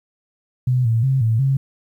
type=tone with pitch steps; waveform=sine; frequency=126.2 / 113.9 / 133.5 / 112.2 / 135.5 Hz; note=B2 / A#2 / C3 / A2 / C#3; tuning=+38 / -40 / +35 / +34 / -39 cents; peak=-14 dBFS; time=0.67-1.57 s; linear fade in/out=5 ms; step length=180 ms; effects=9-bit